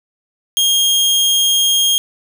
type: tone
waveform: sawtooth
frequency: 3240 Hz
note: G#7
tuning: 43 cents flat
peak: -8 dBFS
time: 0.57-1.98 s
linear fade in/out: 0 ms
effects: none